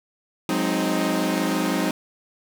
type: chord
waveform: sawtooth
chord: Ab dominant seventh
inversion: third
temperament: equal with one note detuned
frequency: 181.71 / 207.7 / 261.6 / 311.1 Hz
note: Gb3 / Ab3 / C4 / Eb4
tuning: -31 / 0 / 0 / 0 cents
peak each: -23 / -24 / -23 / -21 dBFS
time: 0.49-1.91 s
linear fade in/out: 2 ms
effects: none